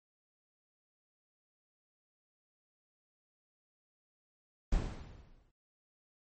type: noise with exponential decay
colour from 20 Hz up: brown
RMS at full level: -30 dBFS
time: 4.72-5.51 s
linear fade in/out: 5 ms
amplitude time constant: 170 ms
effects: MP3 32 kbps